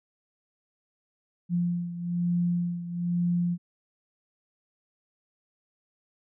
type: beating tone pair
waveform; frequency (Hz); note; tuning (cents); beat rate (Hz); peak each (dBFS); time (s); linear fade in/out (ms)
sine; 174 / 175.1; F3 / F3; -6 / +5; 1.1; -26 / -31; 1.49-3.58; 50
effects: none